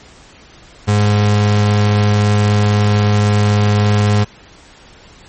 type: tone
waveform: 35% pulse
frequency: 103.83 Hz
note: G#2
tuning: in tune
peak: -8 dBFS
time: 0.87-4.25 s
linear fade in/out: 20 ms
effects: pink hiss -42 dBFS RMS until 5.28 s + MP3 32 kbps